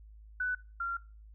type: tone pair in turn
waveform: sine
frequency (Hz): 1493 / 1380.2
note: F#6 / F6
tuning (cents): +15 / -21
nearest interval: minor second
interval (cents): 136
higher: first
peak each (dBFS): -29 / -31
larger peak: first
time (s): 0.4-0.55 / 0.8-0.97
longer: second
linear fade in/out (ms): 5
effects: noise-tail reverb RT60 0.3 s tail -20 dB re dry + added 53 Hz sine -50 dBFS peak until 1.34 s